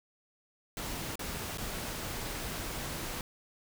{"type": "noise with dropouts", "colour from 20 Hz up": "pink", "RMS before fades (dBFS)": -38, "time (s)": [0.77, 3.21], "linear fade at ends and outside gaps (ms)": 1, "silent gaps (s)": [[1.156, 1.193], [1.574, 1.582]], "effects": []}